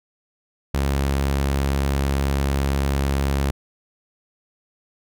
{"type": "tone", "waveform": "sawtooth", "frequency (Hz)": 69, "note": "C#2", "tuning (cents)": -7, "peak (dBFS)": -15, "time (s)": [0.74, 3.51], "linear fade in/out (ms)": 5, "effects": []}